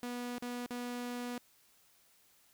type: tone with dropouts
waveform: sawtooth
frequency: 243.9 Hz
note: B3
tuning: 21 cents flat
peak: -34 dBFS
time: 0.03-1.38 s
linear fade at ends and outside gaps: 0 ms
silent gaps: 0.383-0.423 / 0.662-0.707 s
effects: white hiss -67 dBFS RMS until 2.53 s